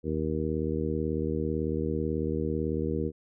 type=harmonic tone; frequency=78.1 Hz; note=D#2; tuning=7 cents sharp; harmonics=1 / 2 / 3 / 4 / 5 / 6; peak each=-34 / -34 / -34 / -34 / -34 / -34 dBFS; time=0.03-3.12 s; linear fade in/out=50 ms; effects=none